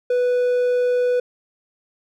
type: tone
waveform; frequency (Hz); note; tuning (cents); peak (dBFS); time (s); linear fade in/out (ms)
triangle; 493.9; B4; 0; -14; 0.1-1.2; 5
effects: none